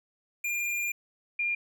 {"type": "tone pair in turn", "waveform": ["square", "sine"], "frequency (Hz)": [2403, 2403], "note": ["D7", "D7"], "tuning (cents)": [39, 39], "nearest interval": "unison", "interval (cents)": 0, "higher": "neither", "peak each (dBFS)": [-29, -26], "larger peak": "second", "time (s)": [[0.44, 0.92], [1.39, 1.55]], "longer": "first", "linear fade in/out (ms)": 5, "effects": []}